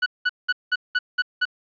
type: tone bursts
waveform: 40% pulse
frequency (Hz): 1480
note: F#6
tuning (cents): 0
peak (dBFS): -17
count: 7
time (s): 0.02-1.454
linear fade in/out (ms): 10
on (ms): 42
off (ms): 190
effects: resampled to 11025 Hz + 9-bit

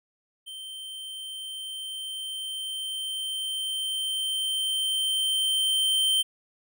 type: tone with level ramp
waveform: square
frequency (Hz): 3116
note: G7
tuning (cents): -11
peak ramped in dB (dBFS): -38 to -21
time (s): 0.46-6.23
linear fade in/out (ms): 20
effects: none

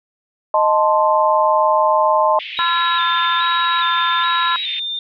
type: chord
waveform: sine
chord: A diminished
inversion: second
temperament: equal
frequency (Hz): 622.3 / 880 / 1046.5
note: Eb5 / A5 / C6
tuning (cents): 0 / 0 / 0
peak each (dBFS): -16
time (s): 0.54-2.39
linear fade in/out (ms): 2
type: band-pass noise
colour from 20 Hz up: white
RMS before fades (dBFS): -30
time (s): 2.39-4.8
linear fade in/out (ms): 10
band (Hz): 2100 to 3400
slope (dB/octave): 48
type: tone with vibrato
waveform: sine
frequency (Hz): 3716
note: A#7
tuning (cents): -6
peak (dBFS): -21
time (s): 2.57-4.99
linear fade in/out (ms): 2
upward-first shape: square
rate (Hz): 1.2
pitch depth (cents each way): 52
type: harmonic tone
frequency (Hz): 340.8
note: F4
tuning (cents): -42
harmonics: 3 / 4 / 5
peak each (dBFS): -18 / -20 / -22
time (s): 2.59-4.56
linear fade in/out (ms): 0
effects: none

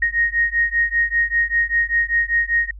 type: beating tone pair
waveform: sine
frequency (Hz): 1864.7 / 1869.8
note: A#6 / A#6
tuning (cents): 0 / +5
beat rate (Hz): 5.1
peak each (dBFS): -19 / -19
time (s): 0.02-2.71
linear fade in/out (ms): 5
effects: added 50 Hz sine -34 dBFS peak until 2.79 s

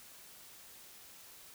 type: silence
effects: white hiss -55 dBFS RMS until 1.54 s

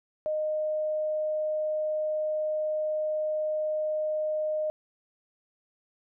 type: tone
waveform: sine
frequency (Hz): 616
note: D#5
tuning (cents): -17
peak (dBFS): -26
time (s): 0.26-4.7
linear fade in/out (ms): 0
effects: none

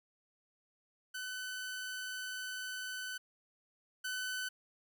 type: tone pair in turn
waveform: sawtooth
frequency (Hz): 1508 / 1508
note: F#6 / F#6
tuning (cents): +32 / +32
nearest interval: unison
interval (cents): 0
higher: neither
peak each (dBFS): -36 / -33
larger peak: second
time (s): 1.14-3.18 / 4.04-4.49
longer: first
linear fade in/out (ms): 10
effects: none

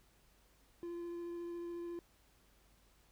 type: tone with vibrato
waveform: triangle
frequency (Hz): 344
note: F4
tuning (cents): -26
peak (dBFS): -39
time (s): 0.83-1.99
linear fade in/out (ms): 0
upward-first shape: sine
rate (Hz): 14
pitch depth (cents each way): 9
effects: added 50 Hz sine -70 dBFS peak until 3.11 s + pink hiss -70 dBFS RMS until 3.11 s

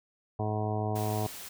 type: harmonic tone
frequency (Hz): 106.7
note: G#2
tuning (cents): +47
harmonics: 1 / 2 / 3 / 4 / 5 / 6 / 7 / 8 / 9 / 10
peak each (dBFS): -31 / -38 / -40 / -37 / -47 / -38 / -36 / -48 / -42 / -50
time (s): 0.39-1.27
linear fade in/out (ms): 5
type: noise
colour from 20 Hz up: white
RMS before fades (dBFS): -43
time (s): 0.95-1.49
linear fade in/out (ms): 10
effects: none

